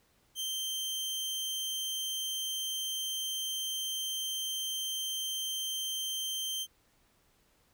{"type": "tone", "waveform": "sawtooth", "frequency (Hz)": 3136, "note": "G7", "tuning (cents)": 0, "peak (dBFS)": -30, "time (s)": [0.35, 6.67], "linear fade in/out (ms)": 50, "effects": ["pink hiss -69 dBFS RMS until 7.73 s"]}